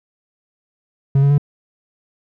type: tone with pitch steps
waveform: triangle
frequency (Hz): 137.5 / 140.8 / 144.17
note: C#3 / C#3 / D3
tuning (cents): -14 / +27 / -32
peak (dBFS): -8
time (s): 1.15-1.381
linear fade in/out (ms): 5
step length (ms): 77
effects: none